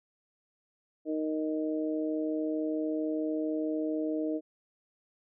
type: harmonic tone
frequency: 155.56 Hz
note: D#3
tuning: in tune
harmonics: 2 / 3 / 4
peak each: -30 / -36 / -37 dBFS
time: 1.05-4.41 s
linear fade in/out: 50 ms
effects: none